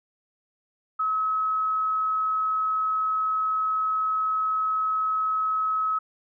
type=tone; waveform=sine; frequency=1284 Hz; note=E6; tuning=46 cents flat; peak=-22 dBFS; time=0.99-5.99 s; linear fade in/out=10 ms; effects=none